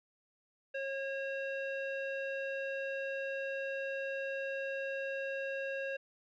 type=tone with low-pass filter; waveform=square; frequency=544 Hz; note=C#5; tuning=33 cents flat; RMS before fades=-38 dBFS; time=0.74-5.97 s; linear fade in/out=10 ms; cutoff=2300 Hz; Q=6.6; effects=none